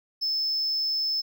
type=tone; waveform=triangle; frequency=5250 Hz; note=E8; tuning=8 cents flat; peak=-23 dBFS; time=0.21-1.22 s; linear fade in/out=20 ms; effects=none

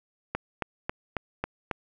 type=click train; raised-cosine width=0.5 ms; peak=-13 dBFS; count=6; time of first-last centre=0.35-1.712 s; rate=3.67 Hz; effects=none

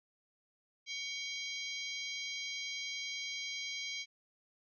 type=harmonic tone with a mistuned harmonic; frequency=801 Hz; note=G5; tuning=37 cents sharp; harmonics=3 / 4 / 5 / 6 / 7 / 8; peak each=-42 / -44 / -46 / -48 / -49 / -50 dBFS; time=0.86-4.06 s; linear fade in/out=50 ms; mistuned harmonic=3; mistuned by=-110 cents; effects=none

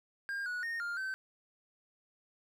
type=tone with pitch steps; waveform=triangle; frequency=1607 / 1465 / 1845 / 1404 / 1540 Hz; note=G6 / F#6 / A#6 / F6 / G6; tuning=+43 / -18 / -18 / +9 / -31 cents; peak=-33 dBFS; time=0.29-1.14 s; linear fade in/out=0 ms; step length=170 ms; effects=none

